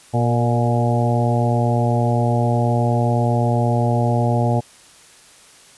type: harmonic tone with a mistuned harmonic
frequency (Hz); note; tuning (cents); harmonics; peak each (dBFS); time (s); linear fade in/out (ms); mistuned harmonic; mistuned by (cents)
119.4; A#2; +42; 1 / 2 / 3 / 4 / 5 / 6 / 7; -17 / -23 / -28 / -27 / -25 / -25 / -26; 0.13-4.61; 20; 4; -29
effects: white hiss -47 dBFS RMS until 5.77 s + resampled to 24000 Hz